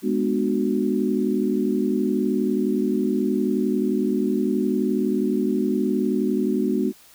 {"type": "chord", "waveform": "sine", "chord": "G# half-diminished seventh", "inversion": "none", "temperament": "equal with one note detuned", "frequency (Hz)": [207.7, 246.9, 299, 370], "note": ["G#3", "B3", "D4", "F#4"], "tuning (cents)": [0, 0, 31, 0], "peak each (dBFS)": [-24, -24, -26, -25], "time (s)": [0.02, 6.93], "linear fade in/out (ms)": 50, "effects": ["white hiss -51 dBFS RMS until 7.14 s"]}